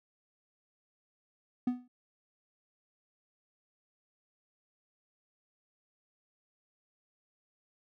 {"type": "tone with exponential decay", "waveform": "triangle", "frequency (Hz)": 247.9, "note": "B3", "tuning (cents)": 7, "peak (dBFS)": -22, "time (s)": [1.67, 1.88], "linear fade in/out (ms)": 5, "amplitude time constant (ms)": 44, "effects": []}